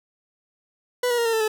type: tone with pitch steps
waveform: 40% pulse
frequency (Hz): 493.9 / 480.9 / 468.3 / 456.1 / 444.1 / 432.5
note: B4 / B4 / A#4 / A#4 / A4 / A4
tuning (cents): 0 / -46 / +8 / -38 / +16 / -30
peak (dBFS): -19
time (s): 1.03-1.48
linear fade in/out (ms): 5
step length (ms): 75
effects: none